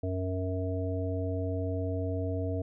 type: harmonic tone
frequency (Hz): 92.8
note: F#2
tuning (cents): +6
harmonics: 1 / 3 / 5 / 7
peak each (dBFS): -31 / -36 / -37 / -38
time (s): 0.03-2.62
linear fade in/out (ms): 5
effects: none